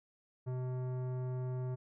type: tone with tanh clipping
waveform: sine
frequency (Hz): 127.1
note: C3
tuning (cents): -50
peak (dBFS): -37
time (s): 0.46-1.76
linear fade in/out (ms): 20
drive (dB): 15
effects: none